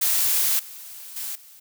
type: noise with level steps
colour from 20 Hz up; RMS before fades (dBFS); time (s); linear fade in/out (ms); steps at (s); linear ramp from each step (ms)
blue; -21 / -40 / -31 / -48; 0.01-1.6; 10; 0.59 / 1.16 / 1.35; 5
effects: none